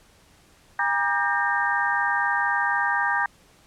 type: tone cluster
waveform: sine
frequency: 808 / 952 / 1196 / 1586 / 1839 Hz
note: G#5 / A#5 / D6 / G6 / A#6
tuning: -48 / +36 / +31 / +20 / -24 cents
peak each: -28 / -27 / -29 / -25 / -27 dBFS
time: 0.79-3.26 s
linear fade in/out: 2 ms
effects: pink hiss -56 dBFS RMS until 3.66 s + low-pass 11000 Hz 12 dB/octave